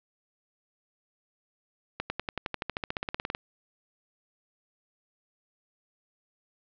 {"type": "accelerating click train", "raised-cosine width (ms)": 0.3, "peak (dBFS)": -14, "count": 20, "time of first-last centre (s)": [2, 3.349], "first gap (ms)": 100, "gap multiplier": 0.96, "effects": ["low-pass 4000 Hz 12 dB/octave"]}